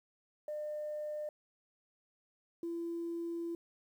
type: tone pair in turn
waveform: sine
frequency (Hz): 602 / 337.9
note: D5 / E4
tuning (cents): +43 / +43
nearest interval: minor seventh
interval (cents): 1000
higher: first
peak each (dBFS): -36 / -35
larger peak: second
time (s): 0.48-1.29 / 2.63-3.55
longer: second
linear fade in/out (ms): 2
effects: tanh soft clip ceiling -32 dBFS + 11-bit